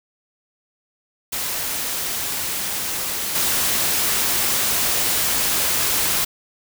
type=noise with level steps; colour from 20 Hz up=white; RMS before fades=-25 / -20 dBFS; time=1.32-6.25 s; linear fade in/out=10 ms; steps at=3.35 s; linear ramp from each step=5 ms; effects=none